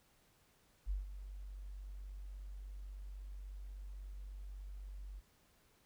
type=tone with ADSR envelope; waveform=sine; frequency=48.19 Hz; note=G1; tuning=29 cents flat; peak=-33 dBFS; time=0.86-5.21 s; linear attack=42 ms; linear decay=150 ms; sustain=-12 dB; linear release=25 ms; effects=pink hiss -71 dBFS RMS until 5.85 s